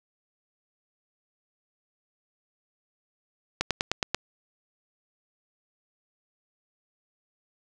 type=slowing click train; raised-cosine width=0.2 ms; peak=-7 dBFS; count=6; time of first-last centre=3.61-4.146 s; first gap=97 ms; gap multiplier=1.05; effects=none